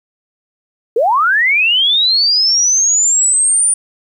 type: linear sweep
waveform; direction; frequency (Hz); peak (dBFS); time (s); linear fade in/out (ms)
sine; up; 415.3 to 9397; -9; 0.96-3.74; 5
effects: 8-bit